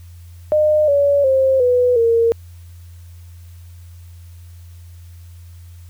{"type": "tone with pitch steps", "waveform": "sine", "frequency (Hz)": [609, 568.2, 530.2, 494.7, 461.5], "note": ["D#5", "C#5", "C5", "B4", "A#4"], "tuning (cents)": [-37, 43, 23, 3, -17], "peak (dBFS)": -11, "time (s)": [0.52, 2.32], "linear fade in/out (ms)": 0, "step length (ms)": 360, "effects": ["added 86 Hz sine -36 dBFS peak until 5.89 s", "white hiss -54 dBFS RMS until 5.89 s"]}